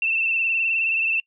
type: tone with vibrato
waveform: sine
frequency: 2671 Hz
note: E7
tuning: 22 cents sharp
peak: -19 dBFS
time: 0.02-1.2 s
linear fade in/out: 2 ms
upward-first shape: sine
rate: 19 Hz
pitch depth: 41 cents each way
effects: noise-tail reverb RT60 0.1 s tail -24 dB re dry